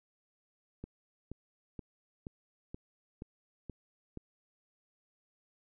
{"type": "click train", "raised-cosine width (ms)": 3, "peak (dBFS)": -29, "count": 8, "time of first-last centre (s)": [0.84, 4.173], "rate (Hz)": 2.1, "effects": []}